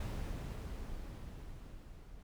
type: noise with level ramp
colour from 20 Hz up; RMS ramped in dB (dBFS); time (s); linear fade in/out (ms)
brown; -37 to -54; 0-2.23; 5
effects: none